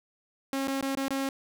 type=tone with dropouts; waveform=sawtooth; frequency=271.3 Hz; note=C#4; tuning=37 cents flat; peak=-24 dBFS; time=0.53-1.29 s; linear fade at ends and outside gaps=1 ms; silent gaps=0.673-0.681 / 0.811-0.826 / 0.952-0.972 / 1.082-1.106 s; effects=none